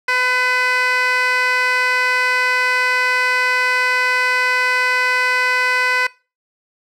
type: tone with band-pass filter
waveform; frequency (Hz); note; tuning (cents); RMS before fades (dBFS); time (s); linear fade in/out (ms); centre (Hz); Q
15% pulse; 503; B4; +32; -17; 0.08-6.07; 5; 2200; 1.3
effects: noise-tail reverb RT60 0.3 s tail -21 dB re dry